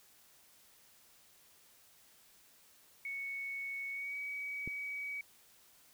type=tone with pitch glide; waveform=sine; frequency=2217 to 2268 Hz; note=C#7 to C#7; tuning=0 to +39 cents; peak=-38 dBFS; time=3.05-5.21 s; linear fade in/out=2 ms; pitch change=+39 cents; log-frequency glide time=3.91-4.17 s
type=click; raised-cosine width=3 ms; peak=-30 dBFS; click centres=4.676 s
effects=white hiss -64 dBFS RMS until 5.93 s